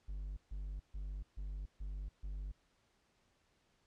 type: tone bursts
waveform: triangle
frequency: 49 Hz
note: G1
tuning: in tune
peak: -38 dBFS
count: 6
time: 0.08-2.52 s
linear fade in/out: 10 ms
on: 290 ms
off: 140 ms
effects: pink hiss -75 dBFS RMS until 3.86 s + low-pass 7000 Hz 12 dB/octave